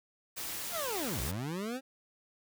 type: noise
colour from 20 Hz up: white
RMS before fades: -39 dBFS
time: 0.36-1.32 s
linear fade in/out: 20 ms
type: linear two-way sweep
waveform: 25% pulse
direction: down then up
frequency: 730 to 52.6 to 272.6 Hz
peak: -31 dBFS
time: 0.71-1.81 s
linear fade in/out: 50 ms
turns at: 1.21 s
effects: none